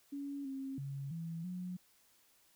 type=tone with pitch steps; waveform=sine; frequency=281.5 / 269.2 / 138.4 / 165.4 / 181 Hz; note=C#4 / C4 / C#3 / E3 / F#3; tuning=+27 / +49 / -2 / +6 / -38 cents; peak=-39 dBFS; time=0.12-1.77 s; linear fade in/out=10 ms; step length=330 ms; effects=white hiss -69 dBFS RMS until 2.55 s